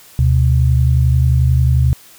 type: tone pair together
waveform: sine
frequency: 75.2 / 126.47 Hz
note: D2 / B2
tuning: +42 / +42 cents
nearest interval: major sixth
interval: 900 cents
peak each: -12 dBFS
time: 0.19-1.93 s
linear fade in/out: 0 ms
effects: white hiss -43 dBFS RMS until 2.18 s